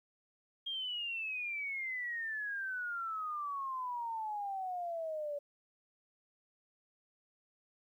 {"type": "exponential sweep", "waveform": "sine", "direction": "down", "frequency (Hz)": [3241, 570], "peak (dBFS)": -36, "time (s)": [0.66, 5.39], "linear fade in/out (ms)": 10, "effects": ["12-bit"]}